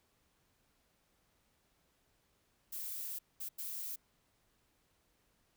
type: noise bursts at uneven times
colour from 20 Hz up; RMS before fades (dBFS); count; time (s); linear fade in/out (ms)
violet; -42; 3; 2.72-3.19 / 3.4-3.49 / 3.58-3.96; 10
effects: pink hiss -75 dBFS RMS until 5.56 s